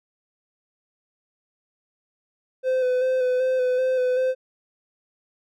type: tone with vibrato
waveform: triangle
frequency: 510 Hz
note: C5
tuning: 44 cents flat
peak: -17 dBFS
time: 2.63-4.35 s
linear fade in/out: 50 ms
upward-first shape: square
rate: 2.6 Hz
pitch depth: 21 cents each way
effects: none